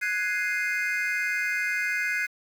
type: chord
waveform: triangle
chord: Ab dominant seventh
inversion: third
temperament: equal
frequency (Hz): 1480 / 1661.2 / 2093 / 2489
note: Gb6 / Ab6 / C7 / Eb7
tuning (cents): 0 / 0 / 0 / 0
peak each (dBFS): -29 / -29 / -27 / -32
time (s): 0.01-2.27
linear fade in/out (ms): 20
effects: 8-bit